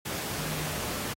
sine tone in noise, 153.9 Hz, D#3, 19 cents flat, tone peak -36 dBFS, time 0.37-0.79 s, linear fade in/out 10 ms, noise pink, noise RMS -34 dBFS, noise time 0.05-1.14 s, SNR -5 dB, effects high-pass 80 Hz 12 dB/octave + AAC 48 kbps

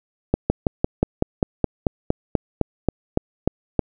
slowing click train, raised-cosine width 2 ms, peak -3 dBFS, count 16, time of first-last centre 0.34-3.793 s, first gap 160 ms, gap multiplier 1.05, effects none

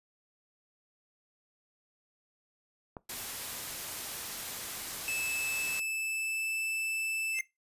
click, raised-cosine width 1 ms, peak -27 dBFS, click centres 2.968 s
white noise, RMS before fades -39 dBFS, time 3.09-5.8 s, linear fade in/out 5 ms
45% pulse tone with pitch glide, 2619 to 2639 Hz, E7 to E7, -12 to +1 cents, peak -31 dBFS, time 5.08-7.39 s, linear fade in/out 0 ms, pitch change +13 cents, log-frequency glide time 5.46-6.6 s
square tone with exponential growth, 2100 Hz, C7, 6 cents sharp, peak -28 dBFS, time 7.32-7.41 s, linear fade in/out 5 ms, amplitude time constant 19 ms
effects noise-tail reverb RT60 0.2 s tail -20 dB re dry + resampled to 32000 Hz

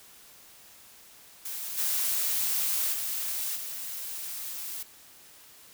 blue noise with level steps, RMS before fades -36 / -28 / -32 / -37 dBFS, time 1.45-4.83 s, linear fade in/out 5 ms, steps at 1.77 / 2.92 / 3.55 s, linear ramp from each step 20 ms, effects white hiss -53 dBFS RMS until 5.73 s

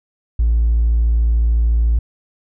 sine tone with hard clipping, 56.9 Hz, A#1, 41 cents flat, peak -12 dBFS, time 0.39-1.99 s, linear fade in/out 5 ms, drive 1 dB, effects none

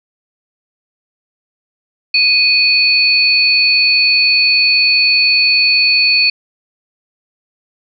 sine tone pair together, 2489 / 4435 Hz, D#7 / C#8, 0 / 0 cents, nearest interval minor seventh, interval 1000 cents, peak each -11 dBFS, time 2.14-6.3 s, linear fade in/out 5 ms, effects none

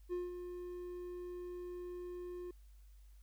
triangle tone with ADSR envelope, 356 Hz, F4, 33 cents sharp, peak -33 dBFS, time 0.09-2.51 s, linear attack 37 ms, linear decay 180 ms, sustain -8 dB, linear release 4 ms, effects added 50 Hz sine -56 dBFS peak until 3.22 s + white hiss -75 dBFS RMS until 3.22 s

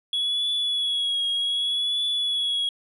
triangle tone with vibrato, 3361 Hz, G#7, 20 cents sharp, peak -20 dBFS, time 0.13-2.69 s, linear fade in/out 2 ms, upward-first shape triangle, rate 0.65 Hz, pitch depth 44 cents each way, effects tanh soft clip ceiling -17 dBFS + resampled to 32000 Hz

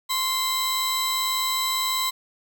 sawtooth tone pair together, 1046.5 / 3951 Hz, C6 / B7, 0 / 0 cents, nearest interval octave + major seventh, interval 2300 cents, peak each -22 dBFS, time 0.09-2.11 s, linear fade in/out 20 ms, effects none

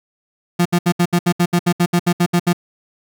35% pulse tone bursts, 174.61 Hz, F3, in tune, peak -10 dBFS, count 15, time 0.59-2.531 s, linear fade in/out 10 ms, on 65 ms, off 69 ms, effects none

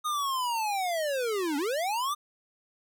square linear two-way sweep, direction down then up, 1244.5 to 273.6 to 1221 Hz, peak -28 dBFS, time 0.04-2.15 s, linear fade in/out 20 ms, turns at 1.57 s, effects none

